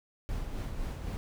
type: noise with tremolo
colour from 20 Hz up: brown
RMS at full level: -34 dBFS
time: 0.29-1.17 s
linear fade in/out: 0 ms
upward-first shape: sine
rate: 3.9 Hz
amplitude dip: 40%
effects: none